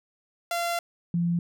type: tone pair in turn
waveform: sawtooth / sine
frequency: 687 / 171.75 Hz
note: F5 / F3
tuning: -29 / -29 cents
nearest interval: 2 octaves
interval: 2400 cents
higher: first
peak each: -22 dBFS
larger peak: neither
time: 0.51-0.79 / 1.14-1.39 s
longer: first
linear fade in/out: 2 ms
effects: none